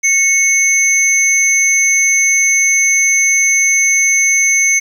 sine tone pair together, 2198 / 6217 Hz, C#7 / G8, -15 / -15 cents, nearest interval octave + tritone, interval 1800 cents, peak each -10 dBFS, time 0.03-4.8 s, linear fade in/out 20 ms, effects tanh soft clip ceiling -5 dBFS + 7-bit

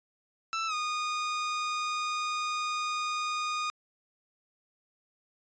sawtooth tone with pitch glide, 1326 to 1230.1 Hz, E6 to D#6, +10 to -20 cents, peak -26 dBFS, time 0.53-3.7 s, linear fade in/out 0 ms, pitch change -130 cents, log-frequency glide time 0.67-0.74 s, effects resampled to 16000 Hz

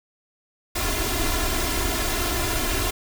pink noise with comb filter, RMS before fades -24 dBFS, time 0.75-2.91 s, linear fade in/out 10 ms, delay 2.9 ms, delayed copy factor +1, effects none

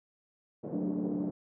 white band-pass noise, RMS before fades -40 dBFS, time 0.63-1.31 s, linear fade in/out 10 ms, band 140 to 520 Hz, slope 24 dB/octave
sine chord, D major, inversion first, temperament equal, 185 / 220 / 293.7 Hz, F#3 / A3 / D4, 0 / 0 / 0 cents, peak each -35 / -37 / -33 dBFS, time 0.73-1.3 s, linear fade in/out 5 ms
effects none

